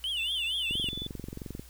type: tone with vibrato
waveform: triangle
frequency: 2960 Hz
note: F#7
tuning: in tune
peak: -28 dBFS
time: 0.04-0.89 s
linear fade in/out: 0 ms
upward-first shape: triangle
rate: 4.3 Hz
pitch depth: 220 cents each way
type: tone with pitch glide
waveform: sine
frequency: 3520 to 3482 Hz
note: A7 to A7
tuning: 0 to -19 cents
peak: -35 dBFS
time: 0.17-1.07 s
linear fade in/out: 2 ms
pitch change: -19 cents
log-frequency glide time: 0.3-0.86 s
type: click train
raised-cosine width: 3 ms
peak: -25 dBFS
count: 21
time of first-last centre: 0.71-1.595 s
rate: 22.6 Hz
effects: added 60 Hz sine -50 dBFS peak until 1.69 s + white hiss -55 dBFS RMS until 1.69 s